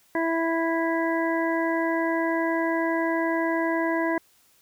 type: harmonic tone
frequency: 329.6 Hz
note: E4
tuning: in tune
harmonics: 1 / 2 / 3 / 5 / 6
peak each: -25 / -28 / -30 / -32 / -33 dBFS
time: 0.15-4.18 s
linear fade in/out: 2 ms
effects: white hiss -61 dBFS RMS until 4.61 s